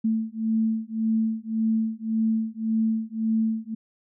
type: beating tone pair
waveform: sine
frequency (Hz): 221.2 / 223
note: A3 / A3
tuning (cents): +9 / +23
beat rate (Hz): 1.8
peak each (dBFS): -25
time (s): 0.04-3.75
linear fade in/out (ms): 10
effects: none